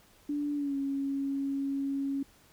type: tone with pitch glide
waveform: sine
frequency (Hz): 291.3 to 275.9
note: D4 to C#4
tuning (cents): -14 to -8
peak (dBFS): -29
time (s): 0.29-2.23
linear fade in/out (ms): 5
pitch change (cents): -94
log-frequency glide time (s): 0.55-0.76
effects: pink hiss -61 dBFS RMS until 2.52 s

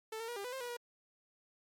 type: tone with pitch steps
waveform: sawtooth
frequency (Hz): 440.9 / 455.6 / 479.5 / 399.9 / 496.2 / 529 / 485.5 / 480.2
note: A4 / A#4 / A#4 / G4 / B4 / C5 / B4 / B4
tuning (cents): +4 / -40 / +49 / +35 / +8 / +19 / -30 / -49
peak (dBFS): -36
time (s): 0.12-0.768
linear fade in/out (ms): 5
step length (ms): 81
effects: MP3 64 kbps

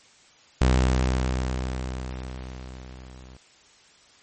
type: tone with level ramp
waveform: sawtooth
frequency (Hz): 63.7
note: C2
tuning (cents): -46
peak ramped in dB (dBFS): -12 to -40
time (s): 0.61-3.37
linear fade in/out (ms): 5
effects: white hiss -55 dBFS RMS until 4.22 s + MP3 32 kbps

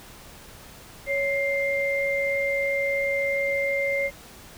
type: tone pair together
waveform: sine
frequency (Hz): 555.5 / 2101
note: C#5 / C7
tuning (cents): +4 / +7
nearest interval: octave + major seventh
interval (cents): 2303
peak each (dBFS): -25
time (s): 1.06-4.11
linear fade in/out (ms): 50
effects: pink hiss -46 dBFS RMS until 4.57 s

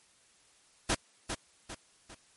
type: noise with echo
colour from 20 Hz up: pink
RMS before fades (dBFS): -28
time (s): 0.89-0.95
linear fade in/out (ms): 10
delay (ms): 400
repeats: 3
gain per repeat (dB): -7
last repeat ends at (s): 2.15
effects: white hiss -64 dBFS RMS until 2.36 s + MP3 48 kbps

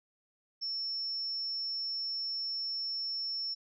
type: tone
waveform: sine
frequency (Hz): 5400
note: E8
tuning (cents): +41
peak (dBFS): -33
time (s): 0.61-3.55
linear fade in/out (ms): 20
effects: none

